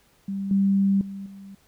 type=tone with level steps; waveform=sine; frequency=196.3 Hz; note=G3; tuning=3 cents sharp; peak=-26 / -17 / -32 / -39 dBFS; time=0.28-1.55 s; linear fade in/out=5 ms; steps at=0.51 / 1.01 / 1.26 s; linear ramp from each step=2 ms; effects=pink hiss -61 dBFS RMS until 1.67 s